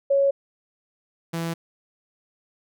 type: tone pair in turn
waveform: sine / sawtooth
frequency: 554.4 / 166.45 Hz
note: C#5 / E3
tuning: 0 / +17 cents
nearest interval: octave + major sixth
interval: 2083 cents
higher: first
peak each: -16 / -22 dBFS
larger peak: first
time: 0.1-0.31 / 1.33-1.54 s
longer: neither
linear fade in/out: 10 ms
effects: none